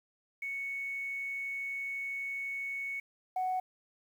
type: tone pair in turn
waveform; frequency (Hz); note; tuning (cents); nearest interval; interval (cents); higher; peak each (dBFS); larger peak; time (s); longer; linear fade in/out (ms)
sine; 2217 / 742.6; C#7 / F#5; 0 / +6; octave + perfect fifth; 1894; first; -34 / -28; second; 0.42-3 / 3.36-3.6; first; 5
effects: tanh soft clip ceiling -27 dBFS + 10-bit